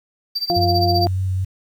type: tone with tremolo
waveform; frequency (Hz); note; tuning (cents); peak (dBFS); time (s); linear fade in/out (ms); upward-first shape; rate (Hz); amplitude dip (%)
triangle; 4665; D8; -12; -17; 0.35-1.06; 10; sine; 15; 90
type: harmonic tone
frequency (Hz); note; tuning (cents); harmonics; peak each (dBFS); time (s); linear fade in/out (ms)
174.61; F3; 0; 1 / 2 / 4; -28 / -21 / -18; 0.5-1.07; 0
type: tone with vibrato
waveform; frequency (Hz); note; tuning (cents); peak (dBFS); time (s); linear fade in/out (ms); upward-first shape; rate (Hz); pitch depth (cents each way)
sine; 93.9; F#2; +26; -18; 0.56-1.45; 10; square; 4.9; 11
effects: 8-bit